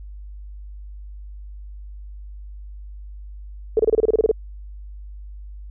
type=tone bursts; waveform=sine; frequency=440.2 Hz; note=A4; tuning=1 cent sharp; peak=-12 dBFS; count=11; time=3.77-4.314 s; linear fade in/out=2 ms; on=24 ms; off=28 ms; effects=added 50 Hz sine -34 dBFS peak until 5.7 s